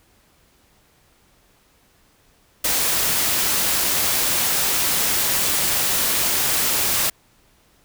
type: noise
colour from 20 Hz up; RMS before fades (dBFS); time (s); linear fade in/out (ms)
white; -20; 2.64-7.1; 5
effects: pink hiss -58 dBFS RMS until 7.84 s